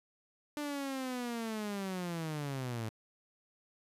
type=linear sweep; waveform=sawtooth; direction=down; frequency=297.9 to 107.5 Hz; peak=-32 dBFS; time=0.57-2.89 s; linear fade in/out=0 ms; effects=resampled to 32000 Hz